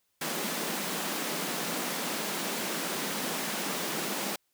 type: high-pass noise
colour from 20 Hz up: pink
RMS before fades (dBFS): -33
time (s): 0.21-4.36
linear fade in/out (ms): 5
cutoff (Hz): 170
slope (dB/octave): 48
effects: white hiss -75 dBFS RMS until 4.53 s